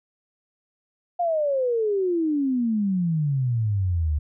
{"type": "exponential sweep", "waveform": "sine", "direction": "down", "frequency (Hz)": [714, 72.1], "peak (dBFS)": -20, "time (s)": [1.19, 4.19], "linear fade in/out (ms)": 10, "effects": []}